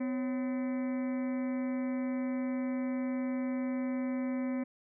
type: harmonic tone with a mistuned harmonic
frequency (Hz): 254.1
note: B3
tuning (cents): +49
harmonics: 1 / 2 / 3 / 4 / 5 / 6 / 7 / 8 / 9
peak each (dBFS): -31 / -41 / -53 / -51 / -56 / -59 / -56 / -53 / -54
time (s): 0-4.64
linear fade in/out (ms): 10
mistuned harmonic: 2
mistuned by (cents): +130
effects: none